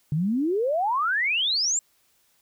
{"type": "exponential sweep", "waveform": "sine", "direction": "up", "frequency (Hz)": [141.8, 7600], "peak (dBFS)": -21, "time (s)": [0.12, 1.79], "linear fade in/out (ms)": 2, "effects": ["white hiss -65 dBFS RMS until 2.41 s"]}